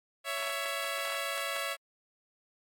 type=tone pair together; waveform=10% pulse; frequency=558.4 / 664 Hz; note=C#5 / E5; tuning=+13 / +12 cents; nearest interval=minor third; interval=299 cents; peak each=-27 dBFS; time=0.24-1.77 s; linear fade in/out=50 ms; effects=AAC 64 kbps